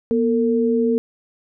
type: tone pair together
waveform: sine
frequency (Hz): 239.9 / 452.8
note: A#3 / A4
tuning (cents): +50 / +50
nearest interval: major seventh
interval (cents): 1100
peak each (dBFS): -18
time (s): 0.11-0.98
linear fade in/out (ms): 0
effects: none